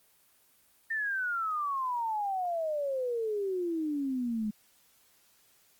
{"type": "exponential sweep", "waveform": "sine", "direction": "down", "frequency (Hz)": [1823, 207.7], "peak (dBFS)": -29, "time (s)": [0.9, 4.51], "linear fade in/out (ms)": 10, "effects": ["white hiss -65 dBFS RMS until 5.79 s", "Opus 24 kbps"]}